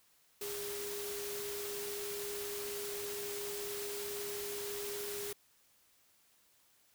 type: tone in noise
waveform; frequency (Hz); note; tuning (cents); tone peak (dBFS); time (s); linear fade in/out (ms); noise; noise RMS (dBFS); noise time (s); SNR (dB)
sine; 408; G#4; -31; -41; 0.41-5.33; 5; white; -43; 0.41-5.33; -1
effects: white hiss -69 dBFS RMS until 6.94 s